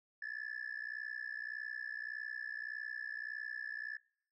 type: tone with amplitude modulation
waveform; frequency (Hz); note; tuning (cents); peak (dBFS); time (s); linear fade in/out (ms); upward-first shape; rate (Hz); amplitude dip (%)
sine; 1731; A6; -29; -34; 0.22-3.97; 5; sine; 61.7; 100
effects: noise-tail reverb RT60 0.6 s tail -25 dB re dry + tanh soft clip ceiling -36 dBFS